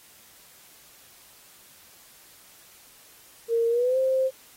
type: tone with pitch glide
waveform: sine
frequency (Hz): 462.2 to 524.8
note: A#4 to C5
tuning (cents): -15 to +5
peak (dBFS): -20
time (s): 3.48-4.31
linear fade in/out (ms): 50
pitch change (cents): +220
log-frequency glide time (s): 3.69-3.98
effects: white hiss -53 dBFS RMS until 4.56 s + AAC 48 kbps